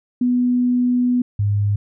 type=tone pair in turn; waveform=sine; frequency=246.9 / 102.38 Hz; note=B3 / G#2; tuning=0 / -24 cents; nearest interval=octave + minor third; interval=1524 cents; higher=first; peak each=-14 / -15 dBFS; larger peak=first; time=0.21-1.22 / 1.39-1.76 s; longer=first; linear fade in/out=5 ms; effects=none